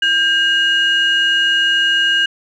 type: tone pair together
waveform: sine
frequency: 1598.4 / 2872 Hz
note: G6 / F7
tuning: +33 / +48 cents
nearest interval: minor seventh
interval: 1015 cents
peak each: -13 dBFS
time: 0.02-2.26 s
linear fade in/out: 5 ms
effects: tanh soft clip ceiling -7 dBFS